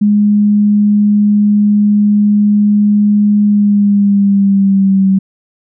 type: tone with pitch glide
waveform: sine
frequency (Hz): 207.2 to 192.21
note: G#3 to G3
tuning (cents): -4 to -34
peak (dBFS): -6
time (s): 0.01-5.19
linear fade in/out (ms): 10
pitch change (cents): -130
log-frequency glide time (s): 3.44-5.07
effects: none